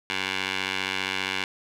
15% pulse tone with band-pass filter, 95 Hz, F#2, 46 cents sharp, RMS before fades -29 dBFS, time 0.1-1.44 s, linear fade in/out 0 ms, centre 2600 Hz, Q 1.7, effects none

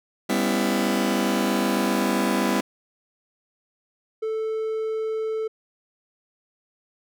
sawtooth chord, C# half-diminished seventh, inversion second, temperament just, 199.57 / 249.5 / 277.2 / 332.6 Hz, G3 / B3 / C#4 / E4, +31 / +18 / 0 / +16 cents, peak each -21 / -21 / -26 / -23 dBFS, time 0.29-2.61 s, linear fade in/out 10 ms
triangle tone, 439.9 Hz, A4, in tune, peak -22 dBFS, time 4.22-5.48 s, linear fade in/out 10 ms
effects none

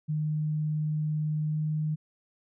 sine tone with pitch glide, 153 to 153.89 Hz, D#3 to D#3, -29 to -19 cents, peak -26 dBFS, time 0.08-1.96 s, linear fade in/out 20 ms, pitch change +10 cents, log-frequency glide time 1.49-1.57 s, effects none

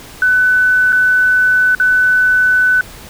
sine tone with dropouts, 1500 Hz, F#6, 23 cents sharp, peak -8 dBFS, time 0.22-2.81 s, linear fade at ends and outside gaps 2 ms, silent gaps 0.923-0.927 / 1.75-1.799 s, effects pink hiss -35 dBFS RMS until 3.09 s

